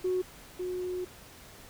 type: tone pair in turn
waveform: sine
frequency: 367.7 / 363.3 Hz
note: F#4 / F#4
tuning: -11 / -32 cents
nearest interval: unison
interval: 21 cents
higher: first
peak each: -25 / -31 dBFS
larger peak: first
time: 0.04-0.22 / 0.59-1.05 s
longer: second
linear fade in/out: 10 ms
effects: tanh soft clip ceiling -22 dBFS + pink hiss -51 dBFS RMS until 1.69 s